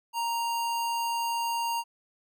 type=tone; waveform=square; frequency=932.3 Hz; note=A#5; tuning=in tune; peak=-28 dBFS; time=0.13-1.84 s; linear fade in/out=50 ms; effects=none